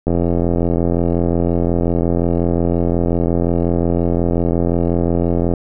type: click train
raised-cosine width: 2 ms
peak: -4 dBFS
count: 469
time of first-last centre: 0.07-5.537 s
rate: 85.6 Hz
effects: none